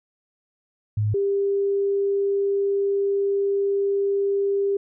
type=tone pair in turn; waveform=sine; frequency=105.8 / 398 Hz; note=G#2 / G4; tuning=+33 / +26 cents; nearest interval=octave + major seventh; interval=2293 cents; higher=second; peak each=-19 dBFS; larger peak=neither; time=0.97-1.14 / 1.14-4.77 s; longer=second; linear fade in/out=5 ms; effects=none